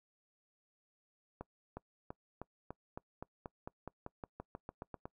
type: accelerating click train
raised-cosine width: 1 ms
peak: -29 dBFS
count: 18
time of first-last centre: 1.41-5.055 s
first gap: 360 ms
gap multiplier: 0.93
effects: noise-tail reverb RT60 0.1 s tail -24 dB re dry